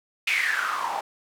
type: noise with band-pass filter sweep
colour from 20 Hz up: white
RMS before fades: -26 dBFS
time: 0.27-1.01 s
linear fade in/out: 5 ms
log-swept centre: 2500 to 760 Hz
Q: 8.2
effects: none